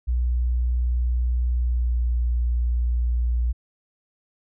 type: tone with pitch glide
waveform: sine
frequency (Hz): 60.8 to 59.76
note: B1 to A#1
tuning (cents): -26 to +44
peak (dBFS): -19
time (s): 0.07-3.53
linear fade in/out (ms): 20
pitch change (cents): -30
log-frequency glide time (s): 1.59-1.97
effects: none